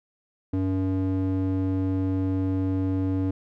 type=tone with band-pass filter; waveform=square; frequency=94.4 Hz; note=F#2; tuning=35 cents sharp; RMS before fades=-25 dBFS; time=0.53-3.31 s; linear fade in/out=5 ms; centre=230 Hz; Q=2.2; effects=none